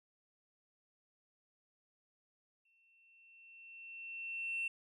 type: tone with exponential growth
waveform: sine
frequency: 2700 Hz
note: E7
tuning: 41 cents sharp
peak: -32 dBFS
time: 2.65-4.68 s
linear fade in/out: 5 ms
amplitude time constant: 440 ms
effects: tanh soft clip ceiling -33 dBFS